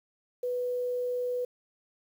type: tone with quantisation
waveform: sine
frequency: 493.9 Hz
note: B4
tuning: in tune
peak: -28 dBFS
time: 0.43-1.45 s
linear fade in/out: 5 ms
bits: 9
effects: none